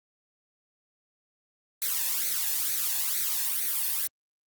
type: noise with flanger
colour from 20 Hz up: blue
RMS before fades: -28 dBFS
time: 1.82-4.07 s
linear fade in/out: 0 ms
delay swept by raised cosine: 0.48 to 1.16 ms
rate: 2.2 Hz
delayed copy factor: +0.7
effects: Opus 48 kbps